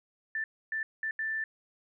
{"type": "tone bursts at uneven times", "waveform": "sine", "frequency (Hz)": 1769, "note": "A6", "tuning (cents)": 9, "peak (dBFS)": -30, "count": 4, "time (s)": [[0.35, 0.44], [0.72, 0.83], [1.03, 1.11], [1.19, 1.44]], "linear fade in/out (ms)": 2, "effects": []}